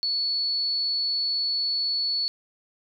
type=tone; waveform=sine; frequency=4422 Hz; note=C#8; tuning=5 cents flat; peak=-23 dBFS; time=0.03-2.28 s; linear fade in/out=0 ms; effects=none